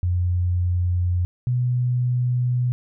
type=tone pair in turn; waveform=sine; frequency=89 / 123.89 Hz; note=F2 / B2; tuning=+33 / +6 cents; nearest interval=tritone; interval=573 cents; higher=second; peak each=-18 dBFS; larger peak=neither; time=0.03-1.25 / 1.47-2.72 s; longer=second; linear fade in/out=0 ms; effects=none